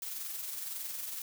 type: noise with amplitude modulation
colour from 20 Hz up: blue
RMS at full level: -38 dBFS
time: 0.02-1.22 s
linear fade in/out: 2 ms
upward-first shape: sine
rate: 21.8 Hz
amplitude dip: 40%
effects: none